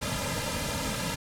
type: noise with comb filter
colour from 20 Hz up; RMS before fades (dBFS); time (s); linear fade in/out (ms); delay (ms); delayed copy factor
pink; -31; 0.01-1.16; 20; 2.7; -0.95
effects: low-pass 11000 Hz 12 dB/octave